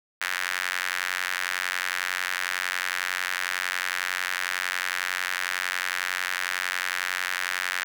sawtooth tone with high-pass filter, 91 Hz, F#2, 28 cents flat, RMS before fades -29 dBFS, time 0.21-7.84 s, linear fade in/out 0 ms, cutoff 1700 Hz, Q 2.7, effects none

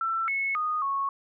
sine tone with pitch steps, 1338 / 2194 / 1236 / 1102 Hz, E6 / C#7 / D#6 / C#6, +25 / -18 / -12 / -11 cents, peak -25 dBFS, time 0.01-1.09 s, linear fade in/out 2 ms, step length 270 ms, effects none

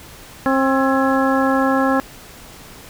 harmonic tone with a mistuned harmonic, 266.8 Hz, C4, 34 cents sharp, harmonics 1 / 2 / 3 / 4 / 5 / 6, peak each -17 / -20 / -22 / -23 / -24 / -25 dBFS, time 0.46-2 s, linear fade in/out 0 ms, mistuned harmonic 6, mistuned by +80 cents, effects pink hiss -40 dBFS RMS until 2.89 s

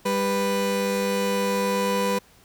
30% pulse tone pair together, 197.9 / 494.5 Hz, G3 / B4, +17 / +2 cents, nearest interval octave + major third, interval 1585 cents, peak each -23 / -21 dBFS, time 0.05-2.19 s, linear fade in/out 10 ms, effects pink hiss -55 dBFS RMS until 2.44 s

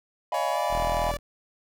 triangle chord, F half-diminished seventh, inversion third, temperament equal, 622.3 / 698.5 / 830.6 / 987.8 Hz, Eb5 / F5 / Ab5 / Cb6, 0 / 0 / 0 / 0 cents, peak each -29 / -28 / -29 / -28 dBFS, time 0.32-1.11 s, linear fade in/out 2 ms
sawtooth tone with pitch glide, 563 to 580.2 Hz, C#5 to D5, +27 to -21 cents, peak -27 dBFS, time 0.34-1.17 s, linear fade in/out 2 ms, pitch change +52 cents, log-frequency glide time 0.51-0.58 s
sawtooth tone, 41.2 Hz, E1, in tune, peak -26 dBFS, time 0.69-1.19 s, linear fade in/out 50 ms
effects none

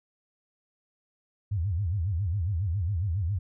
sine tone with vibrato, 91.8 Hz, F#2, 13 cents flat, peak -25 dBFS, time 1.51-3.39 s, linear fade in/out 10 ms, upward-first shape sine, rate 7.3 Hz, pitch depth 250 cents each way, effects none

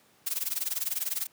blue noise with tremolo, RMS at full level -28 dBFS, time 0.26-1.27 s, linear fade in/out 10 ms, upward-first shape sine, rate 20 Hz, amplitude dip 90%, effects pink hiss -62 dBFS RMS until 1.32 s + high-pass 150 Hz 12 dB/octave

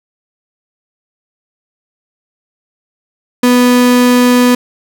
35% pulse tone, 246.9 Hz, B3, in tune, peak -4 dBFS, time 3.43-4.55 s, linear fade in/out 5 ms, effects none

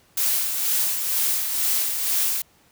blue noise with tremolo, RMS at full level -21 dBFS, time 0.17-2.42 s, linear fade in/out 5 ms, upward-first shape sine, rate 2.1 Hz, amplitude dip 45%, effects pink hiss -58 dBFS RMS until 2.71 s + high-pass 60 Hz 12 dB/octave

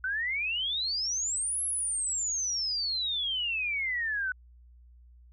sine exponential two-way sweep, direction up then down, 1483 to 11175 to 1483 Hz, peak -28 dBFS, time 0.04-4.32 s, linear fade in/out 2 ms, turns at 1.63 s, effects added 60 Hz sine -52 dBFS peak until 5.32 s

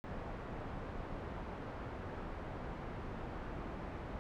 pink low-pass noise, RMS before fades -44 dBFS, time 0.04-4.19 s, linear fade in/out 0 ms, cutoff 1300 Hz, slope 12 dB/octave, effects none

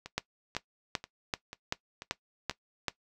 two click trains, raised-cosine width 0.2 ms, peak -24 / -12 dBFS, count 6 / 8, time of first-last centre 0.06-2.511 / 0.18-2.883 s, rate 2.04 / 2.59 Hz, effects noise-tail reverb RT60 0.1 s tail -18 dB re dry

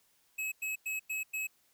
square tone bursts, 2570 Hz, E7, 45 cents flat, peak -34 dBFS, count 5, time 0.38-1.472 s, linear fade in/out 10 ms, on 140 ms, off 98 ms, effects white hiss -70 dBFS RMS until 1.73 s

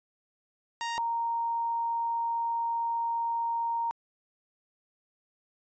sawtooth / sine tone pair in turn, 932.3 / 928.8 Hz, A#5 / A#5, 0 / -7 cents, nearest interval unison, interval 7 cents, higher first, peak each -27 dBFS, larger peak neither, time 0.81-0.98 / 0.98-3.91 s, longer second, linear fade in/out 0 ms, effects resampled to 16000 Hz

